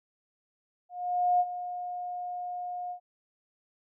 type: tone with ADSR envelope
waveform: sine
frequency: 716 Hz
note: F5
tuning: 43 cents sharp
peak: -20 dBFS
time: 0.89-3 s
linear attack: 510 ms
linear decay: 45 ms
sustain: -13 dB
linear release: 91 ms
effects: none